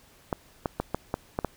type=clicks; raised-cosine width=1 ms; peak=-12 dBFS; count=7; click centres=0.328 / 0.658 / 0.8 / 0.946 / 1.141 / 1.389 / 1.447 s; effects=pink hiss -57 dBFS RMS until 1.56 s